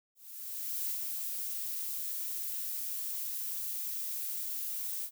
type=noise with ADSR envelope; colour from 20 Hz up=violet; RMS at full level=-34 dBFS; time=0.15-5.11 s; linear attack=750 ms; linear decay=81 ms; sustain=-3 dB; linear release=73 ms; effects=none